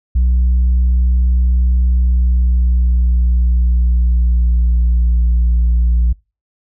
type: tone with pitch glide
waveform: sine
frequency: 61.7 to 58.85 Hz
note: B1 to A#1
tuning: -1 to +17 cents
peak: -7 dBFS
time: 0.15-6.13 s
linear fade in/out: 10 ms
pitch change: -82 cents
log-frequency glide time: 1.91-5.18 s
effects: noise-tail reverb RT60 0.3 s tail -26 dB re dry + tanh soft clip ceiling -8 dBFS